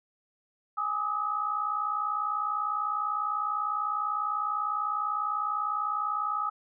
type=tone cluster; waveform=sine; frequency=829 / 1213 / 1273 Hz; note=G#5 / D#6 / D#6; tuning=-3 / -44 / +39 cents; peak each=-37 / -33 / -29 dBFS; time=0.77-6.5 s; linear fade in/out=10 ms; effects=none